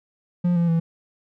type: tone with pitch steps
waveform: triangle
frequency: 176 / 170.69 / 165.55 Hz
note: F3 / F3 / E3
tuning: +14 / -39 / +8 cents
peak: -15 dBFS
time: 0.44-0.8 s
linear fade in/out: 10 ms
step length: 120 ms
effects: none